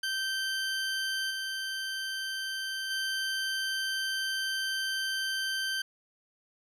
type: tone with level steps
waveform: 20% pulse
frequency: 1556 Hz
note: G6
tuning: 13 cents flat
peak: -25 / -28 / -25 dBFS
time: 0.03-5.82 s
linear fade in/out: 5 ms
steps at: 1.3 / 2.9 s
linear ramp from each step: 10 ms
effects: low-pass 11000 Hz 12 dB/octave + 11-bit